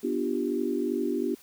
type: chord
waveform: sine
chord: G dominant seventh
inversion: first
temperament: equal with one note detuned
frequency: 246.9 / 296.4 / 349.2 / 392 Hz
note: B3 / D4 / F4 / G4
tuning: 0 / +16 / 0 / 0 cents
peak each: -31 dBFS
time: 0.03-1.35 s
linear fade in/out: 10 ms
effects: white hiss -55 dBFS RMS until 1.42 s